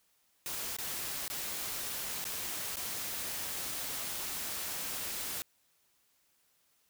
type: noise with dropouts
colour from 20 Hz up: white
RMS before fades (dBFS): -38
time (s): 0.46-5.42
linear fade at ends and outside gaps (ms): 0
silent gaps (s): 0.766-0.786 / 1.28-1.3 / 2.242-2.252 / 2.757-2.769
effects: white hiss -72 dBFS RMS until 6.89 s